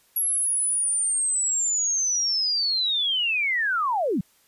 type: linear sweep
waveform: sine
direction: down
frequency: 11370 to 148.9 Hz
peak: -21 dBFS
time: 0.16-4.21 s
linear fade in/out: 5 ms
effects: white hiss -61 dBFS RMS until 4.47 s + resampled to 32000 Hz